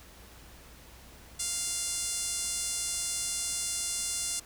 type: tone with band-pass filter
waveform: 5% pulse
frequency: 698 Hz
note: F5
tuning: 1 cent flat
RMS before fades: -33 dBFS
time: 1.39-4.4 s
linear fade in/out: 10 ms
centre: 9500 Hz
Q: 1.3
effects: added 60 Hz sine -54 dBFS peak until 4.45 s + pink hiss -53 dBFS RMS until 4.45 s